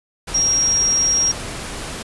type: tone in noise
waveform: sine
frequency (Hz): 5620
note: F8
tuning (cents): +10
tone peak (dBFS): -14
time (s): 0.34-1.32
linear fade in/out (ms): 10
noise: pink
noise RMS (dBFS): -29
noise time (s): 0.27-2.03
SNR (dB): +12
effects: resampled to 24000 Hz